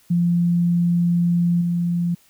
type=tone with level steps; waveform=sine; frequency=172.9 Hz; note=F3; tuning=17 cents flat; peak=-15 / -18 dBFS; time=0.1-2.15 s; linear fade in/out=10 ms; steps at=1.61 s; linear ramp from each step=5 ms; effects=white hiss -56 dBFS RMS until 2.29 s